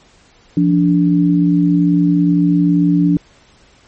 sine tone pair together, 172.61 / 290.3 Hz, F3 / D4, -20 / -20 cents, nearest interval major sixth, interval 900 cents, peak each -12 dBFS, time 0.57-3.17 s, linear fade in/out 2 ms, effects pink hiss -49 dBFS RMS until 3.87 s + MP3 32 kbps

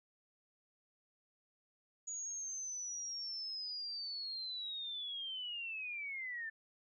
sine linear sweep, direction down, 6800 to 1760 Hz, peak -40 dBFS, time 2.07-6.5 s, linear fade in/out 10 ms, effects none

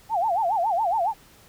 sine tone with vibrato, 784 Hz, G5, in tune, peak -20 dBFS, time 0.09-1.14 s, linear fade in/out 50 ms, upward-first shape sine, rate 7.2 Hz, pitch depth 260 cents each way, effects pink hiss -53 dBFS RMS until 1.48 s

